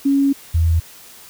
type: tone pair in turn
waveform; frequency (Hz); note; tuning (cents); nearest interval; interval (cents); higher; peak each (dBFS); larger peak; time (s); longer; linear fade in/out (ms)
sine; 277.2 / 82.41; C#4 / E2; 0 / 0; octave + major sixth; 2100; first; -12; neither; 0.05-0.33 / 0.54-0.8; first; 10
effects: white hiss -42 dBFS RMS until 1.29 s